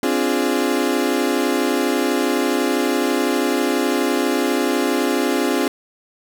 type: chord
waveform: 35% pulse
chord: D half-diminished seventh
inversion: third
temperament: equal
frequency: 261.6 / 293.7 / 349.2 / 415.3 Hz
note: C4 / D4 / F4 / Ab4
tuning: 0 / 0 / 0 / 0 cents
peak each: -20 / -21 / -21 / -22 dBFS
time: 0.03-5.68 s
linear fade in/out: 2 ms
effects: none